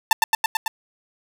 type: tone with echo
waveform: sawtooth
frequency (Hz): 891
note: A5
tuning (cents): +22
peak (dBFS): -7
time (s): 0.11-0.13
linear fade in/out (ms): 2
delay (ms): 110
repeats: 5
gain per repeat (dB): -2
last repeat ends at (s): 0.68
effects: none